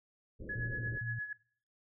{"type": "low-pass noise", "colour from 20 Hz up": "pink", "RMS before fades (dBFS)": -45, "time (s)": [0.39, 0.99], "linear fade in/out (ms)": 20, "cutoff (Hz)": 560, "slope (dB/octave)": 96}
{"type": "tone with tremolo", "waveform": "sine", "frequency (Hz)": 1691, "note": "G#6", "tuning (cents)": 31, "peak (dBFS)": -35, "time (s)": [0.49, 1.33], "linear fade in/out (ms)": 5, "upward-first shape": "sine", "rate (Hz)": 8.6, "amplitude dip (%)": 70}
{"type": "tone bursts", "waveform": "sine", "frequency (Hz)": 116.54, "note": "A#2", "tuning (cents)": 0, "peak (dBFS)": -37, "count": 3, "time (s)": [0.55, 1.19], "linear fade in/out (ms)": 5, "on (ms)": 180, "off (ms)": 50}
{"effects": ["noise-tail reverb RT60 0.6 s tail -23 dB re dry"]}